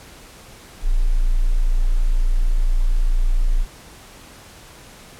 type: tone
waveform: sine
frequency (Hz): 28.95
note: A#0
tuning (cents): -11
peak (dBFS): -13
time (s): 0.82-3.66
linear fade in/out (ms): 50
effects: pink hiss -43 dBFS RMS until 5.19 s + low-pass 12000 Hz 12 dB/octave